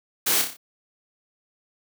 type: noise with echo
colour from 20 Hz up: white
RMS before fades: -22 dBFS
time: 0.26-0.42 s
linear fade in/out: 10 ms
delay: 30 ms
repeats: 5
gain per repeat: -5 dB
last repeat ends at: 0.57 s
effects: high-pass 200 Hz 12 dB/octave